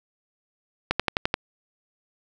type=click train; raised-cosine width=0.3 ms; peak=-5 dBFS; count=6; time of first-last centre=0.91-1.341 s; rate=11.6 Hz; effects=none